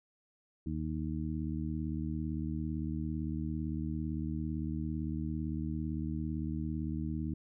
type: harmonic tone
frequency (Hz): 77.78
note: D#2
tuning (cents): 0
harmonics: 1 / 2 / 3 / 4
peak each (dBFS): -38 / -38 / -39 / -40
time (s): 0.66-7.34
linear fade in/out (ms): 5
effects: none